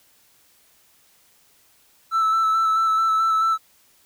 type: tone with vibrato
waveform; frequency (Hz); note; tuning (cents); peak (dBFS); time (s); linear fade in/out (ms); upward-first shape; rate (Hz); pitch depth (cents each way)
triangle; 1318.5; E6; 0; -14; 2.11-3.58; 50; square; 4.6; 15
effects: tanh soft clip ceiling -11 dBFS + white hiss -58 dBFS RMS until 4.05 s